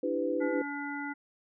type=chord; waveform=sine; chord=E minor seventh; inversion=third; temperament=equal with one note detuned; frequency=293.7 / 329.6 / 392 / 501.9 Hz; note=D4 / E4 / G4 / B4; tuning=0 / 0 / 0 / +28 cents; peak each=-34 / -34 / -36 / -31 dBFS; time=0.03-0.62 s; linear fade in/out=5 ms
type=harmonic tone; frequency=286.2 Hz; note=D4; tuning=45 cents flat; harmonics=1 / 3 / 5 / 7; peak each=-37 / -41 / -40 / -41 dBFS; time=0.4-1.14 s; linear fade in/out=20 ms
effects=none

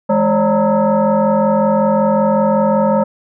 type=tone with frequency modulation; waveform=sine; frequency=164.81 Hz; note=E3; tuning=in tune; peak=-10 dBFS; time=0.09-3.04 s; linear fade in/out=10 ms; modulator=375 Hz; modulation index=2.1; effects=none

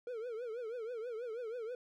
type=tone with vibrato; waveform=triangle; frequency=466.2 Hz; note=A#4; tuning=in tune; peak=-37 dBFS; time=0.07-1.75 s; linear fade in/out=2 ms; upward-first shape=triangle; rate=6.2 Hz; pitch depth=160 cents each way; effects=none

